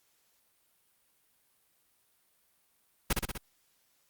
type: noise with echo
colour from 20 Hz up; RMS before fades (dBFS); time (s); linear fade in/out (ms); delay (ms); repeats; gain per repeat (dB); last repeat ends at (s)
pink; -26; 3.1-3.13; 5; 62; 4; -3; 3.378
effects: white hiss -71 dBFS RMS until 4.09 s + Opus 48 kbps